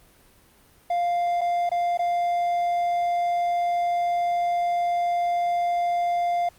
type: tone with dropouts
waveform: triangle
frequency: 698.5 Hz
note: F5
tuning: in tune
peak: -19 dBFS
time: 0.9-6.49 s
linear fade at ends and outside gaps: 5 ms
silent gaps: 1.41-1.414 / 1.693-1.715 / 1.974-1.991 s
effects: pink hiss -56 dBFS RMS until 6.58 s + Opus 32 kbps